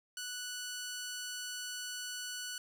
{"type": "tone", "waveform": "10% pulse", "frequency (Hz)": 1480, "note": "F#6", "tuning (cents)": 0, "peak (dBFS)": -31, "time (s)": [0.17, 2.58], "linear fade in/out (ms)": 2, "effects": []}